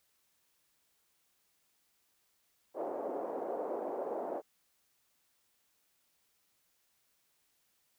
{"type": "band-pass noise", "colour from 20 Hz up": "white", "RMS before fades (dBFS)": -38, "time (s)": [2.74, 4.42], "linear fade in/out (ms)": 50, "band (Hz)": [340, 680], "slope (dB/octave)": 24, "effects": ["white hiss -75 dBFS RMS until 7.98 s"]}